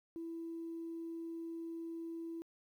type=tone; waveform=sine; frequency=331.5 Hz; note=E4; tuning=10 cents sharp; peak=-40 dBFS; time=0.16-2.42 s; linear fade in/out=0 ms; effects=tanh soft clip ceiling -36 dBFS + 12-bit